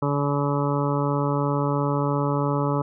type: harmonic tone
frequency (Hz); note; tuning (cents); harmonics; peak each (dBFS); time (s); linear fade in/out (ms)
142.9; D3; -47; 1 / 2 / 3 / 4 / 6 / 7 / 8 / 9; -24 / -27 / -29 / -30 / -32 / -32 / -33 / -34; 0.02-2.82; 5
effects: none